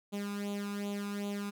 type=tone with flanger; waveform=sawtooth; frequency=202.9 Hz; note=G#3; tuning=40 cents flat; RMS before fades=-37 dBFS; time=0.12-1.51 s; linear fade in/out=20 ms; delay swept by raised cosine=0.28 to 0.81 ms; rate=2.6 Hz; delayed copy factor=+0.75; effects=none